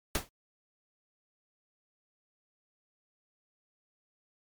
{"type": "noise with exponential decay", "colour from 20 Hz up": "pink", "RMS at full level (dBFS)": -26, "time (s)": [0.15, 0.29], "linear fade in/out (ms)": 1, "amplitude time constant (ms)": 29, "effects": ["MP3 96 kbps"]}